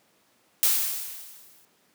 blue noise with exponential decay, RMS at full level -19 dBFS, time 0.63-1.65 s, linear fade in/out 0 ms, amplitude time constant 220 ms, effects pink hiss -64 dBFS RMS until 1.94 s + high-pass 200 Hz 12 dB/octave

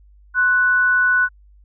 sine tone pair together, 1060.3 / 1484 Hz, C6 / F#6, +23 / +5 cents, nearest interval tritone, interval 582 cents, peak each -25 / -13 dBFS, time 0.34-1.29 s, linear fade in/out 50 ms, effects added 50 Hz sine -46 dBFS peak until 1.64 s

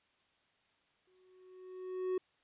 triangle tone with exponential growth, 370 Hz, F#4, in tune, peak -28 dBFS, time 1.07-2.18 s, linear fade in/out 5 ms, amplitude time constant 240 ms, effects white hiss -73 dBFS RMS until 2.43 s + resampled to 8000 Hz

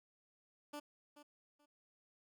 15% pulse tone with echo, 293.7 Hz, D4, in tune, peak -38 dBFS, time 0.73-0.8 s, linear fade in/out 10 ms, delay 430 ms, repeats 2, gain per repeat -13 dB, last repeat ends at 1.66 s, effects none

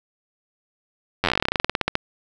slowing click train, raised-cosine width 0.3 ms, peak -3 dBFS, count 23, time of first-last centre 1.24-1.954 s, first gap 10 ms, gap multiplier 1.1, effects none

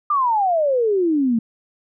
sine exponential sweep, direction down, 1218 to 220 Hz, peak -15 dBFS, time 0.1-1.39 s, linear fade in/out 5 ms, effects none

